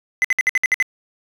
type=tone bursts; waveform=triangle; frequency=2031 Hz; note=B6; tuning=48 cents sharp; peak=-11 dBFS; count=8; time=0.22-0.825 s; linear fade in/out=0 ms; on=24 ms; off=59 ms; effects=resampled to 32000 Hz